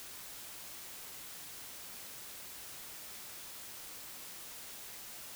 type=silence; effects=white hiss -48 dBFS RMS until 5.35 s